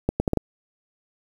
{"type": "accelerating click train", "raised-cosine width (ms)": 2, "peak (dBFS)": -7, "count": 5, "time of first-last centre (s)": [0.09, 0.373], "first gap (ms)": 110, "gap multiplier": 0.71, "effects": ["7-bit"]}